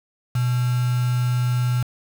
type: tone with quantisation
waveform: sine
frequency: 123.47 Hz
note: B2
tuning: in tune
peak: -18 dBFS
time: 0.35-1.83 s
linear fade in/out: 5 ms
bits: 5
effects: none